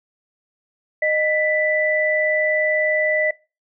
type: tone pair together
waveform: sine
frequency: 617 / 1981.6 Hz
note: D#5 / B6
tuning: -15 / +5 cents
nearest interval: octave + minor sixth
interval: 2020 cents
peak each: -19 dBFS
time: 1.02-3.31 s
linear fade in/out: 5 ms
effects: noise-tail reverb RT60 0.3 s tail -22 dB re dry